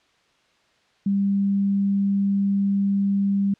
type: tone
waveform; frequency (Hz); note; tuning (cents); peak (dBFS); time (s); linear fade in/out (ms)
sine; 198.4; G3; +21; -18; 1.06-3.54; 5
effects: white hiss -62 dBFS RMS until 3.59 s + low-pass 4000 Hz 12 dB/octave